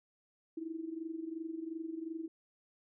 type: tone with amplitude modulation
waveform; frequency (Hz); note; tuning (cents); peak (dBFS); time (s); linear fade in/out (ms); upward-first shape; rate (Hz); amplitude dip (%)
sine; 324.8; E4; -26; -35; 0.57-2.28; 5; sine; 22.8; 75
effects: none